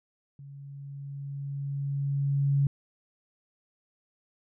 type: tone with level ramp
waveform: sine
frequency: 140 Hz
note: C#3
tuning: 18 cents sharp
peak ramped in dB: -43 to -20 dBFS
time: 0.39-2.67 s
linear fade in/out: 2 ms
effects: none